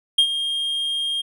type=tone with ADSR envelope; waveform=triangle; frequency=3223 Hz; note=G7; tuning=47 cents sharp; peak=-9 dBFS; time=0.18-1.22 s; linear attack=7 ms; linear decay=76 ms; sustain=-11 dB; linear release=15 ms; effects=none